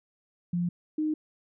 sine tone pair in turn, 174.61 / 308.2 Hz, F3 / D#4, 0 / -16 cents, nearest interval minor seventh, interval 984 cents, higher second, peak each -25 dBFS, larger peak neither, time 0.53-0.69 / 0.98-1.14 s, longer neither, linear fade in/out 5 ms, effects none

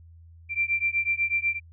sine beating tone pair, 2354 / 2362.1 Hz, D7 / D7, +3 / +9 cents, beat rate 8.1 Hz, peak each -26 dBFS, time 0.49-1.6 s, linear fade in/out 50 ms, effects added 83 Hz sine -47 dBFS peak until 1.72 s

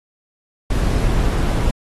brown noise, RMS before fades -17 dBFS, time 0.7-1.71 s, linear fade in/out 5 ms, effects AAC 32 kbps

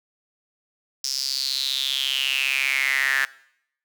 sawtooth tone with high-pass filter sweep, 134.7 Hz, C#3, 49 cents flat, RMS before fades -24 dBFS, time 1.04-3.25 s, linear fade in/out 2 ms, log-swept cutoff 5400 to 1700 Hz, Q 7.7, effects noise-tail reverb RT60 0.7 s tail -20 dB re dry

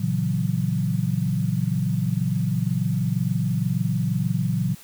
sine chord, F# dominant seventh, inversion first, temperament equal, 116.54 / 138.59 / 164.81 / 185 Hz, A#2 / C#3 / E3 / F#3, 0 / 0 / 0 / 0 cents, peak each -26 dBFS, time 0-4.75 s, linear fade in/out 10 ms, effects white hiss -47 dBFS RMS until 4.83 s

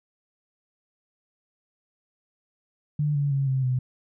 sine tone with pitch steps, 148.4 / 142.85 / 137.51 / 132.36 / 127.41 Hz, D3 / D3 / C#3 / C3 / C3, +18 / -48 / -14 / +20 / -46 cents, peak -21 dBFS, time 2.99-3.79 s, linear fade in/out 5 ms, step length 160 ms, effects none

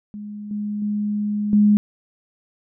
sine tone with level steps, 208.1 Hz, G#3, 4 cents sharp, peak -30 / -23 / -20 / -11 dBFS, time 0.14-1.77 s, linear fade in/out 0 ms, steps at 0.51 / 0.82 / 1.53 s, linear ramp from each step 2 ms, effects none

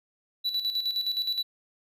triangle tone with tremolo, 3951 Hz, B7, in tune, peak -23 dBFS, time 0.44-1.43 s, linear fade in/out 20 ms, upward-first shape square, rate 9.6 Hz, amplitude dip 60%, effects none

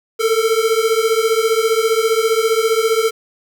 square beating tone pair, 440 / 455 Hz, A4 / A#4, 0 / -42 cents, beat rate 15 Hz, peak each -17 dBFS, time 0.19-3.11 s, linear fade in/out 20 ms, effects 7-bit

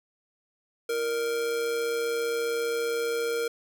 square tone with amplitude modulation, 466.2 Hz, A#4, in tune, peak -25 dBFS, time 0.89-3.48 s, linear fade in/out 5 ms, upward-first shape sine, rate 135 Hz, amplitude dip 40%, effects none

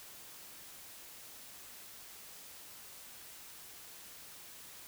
silence, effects white hiss -52 dBFS RMS until 4.87 s

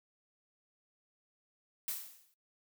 blue noise with exponential decay, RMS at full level -35 dBFS, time 1.88-2.34 s, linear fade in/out 1 ms, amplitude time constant 99 ms, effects noise-tail reverb RT60 0.1 s tail -19 dB re dry

